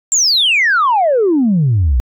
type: exponential sweep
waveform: sine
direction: down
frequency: 7540 to 56.8 Hz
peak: -8 dBFS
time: 0.12-2 s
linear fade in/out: 0 ms
effects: tanh soft clip ceiling -6 dBFS